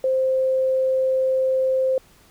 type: tone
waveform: sine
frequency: 523.3 Hz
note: C5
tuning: in tune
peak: -17 dBFS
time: 0.04-1.98 s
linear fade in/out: 2 ms
effects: pink hiss -54 dBFS RMS until 2.3 s